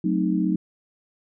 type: chord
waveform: sine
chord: F# diminished seventh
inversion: none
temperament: equal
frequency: 185 / 220 / 261.6 / 311.1 Hz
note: F#3 / A3 / C4 / Eb4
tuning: 0 / 0 / 0 / 0 cents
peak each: -23 / -27 / -29 / -24 dBFS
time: 0.04-0.56 s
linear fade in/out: 5 ms
effects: none